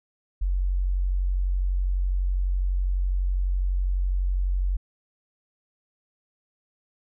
sine tone, 46 Hz, F#1, 9 cents flat, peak -21 dBFS, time 0.41-4.77 s, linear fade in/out 10 ms, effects none

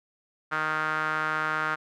sawtooth tone with band-pass filter, 155.4 Hz, D#3, 2 cents flat, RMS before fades -28 dBFS, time 0.51-1.76 s, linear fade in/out 20 ms, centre 1400 Hz, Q 4.4, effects none

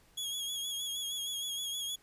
sawtooth tone with vibrato, 3326 Hz, G#7, 2 cents sharp, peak -32 dBFS, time 0.17-1.96 s, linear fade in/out 10 ms, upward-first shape sine, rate 6.4 Hz, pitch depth 42 cents each way, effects pink hiss -65 dBFS RMS until 2.02 s + resampled to 32000 Hz

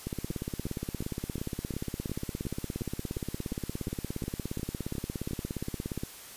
two click trains, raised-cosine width 3 ms, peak -20 / -23 dBFS, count 103 / 15, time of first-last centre 0.07-6.035 / 0.31-5.31 s, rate 17.1 / 2.8 Hz, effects white hiss -47 dBFS RMS until 6.36 s + resampled to 32000 Hz

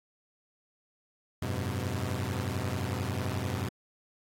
sawtooth tone cluster, 90.3 / 101.6 / 126.1 Hz, F#2 / G#2 / B2, -42 / -38 / +36 cents, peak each -31 dBFS, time 1.42-3.69 s, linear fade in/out 5 ms, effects AAC 48 kbps

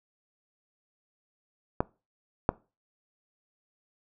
clicks, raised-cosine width 1 ms, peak -10 / -7 dBFS, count 2, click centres 1.805 / 2.491 s, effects noise-tail reverb RT60 0.3 s tail -22 dB re dry

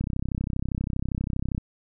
click train, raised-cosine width 5 ms, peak -15 dBFS, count 52, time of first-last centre 0.01-1.579 s, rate 32.5 Hz, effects none

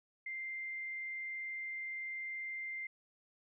sine tone, 2093 Hz, C7, in tune, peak -39 dBFS, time 0.26-2.87 s, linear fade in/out 5 ms, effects none

